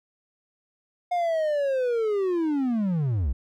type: linear sweep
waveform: triangle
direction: down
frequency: 719 to 55 Hz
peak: -20 dBFS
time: 1.11-3.33 s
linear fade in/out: 10 ms
effects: none